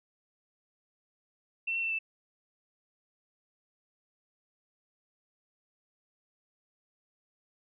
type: tone with pitch steps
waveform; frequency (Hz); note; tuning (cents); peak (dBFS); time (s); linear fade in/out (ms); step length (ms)
sine; 2694 / 2712 / 2680 / 2647; E7 / E7 / E7 / E7; +37 / +49 / +28 / +7; -29; 1.67-1.99; 10; 80
effects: none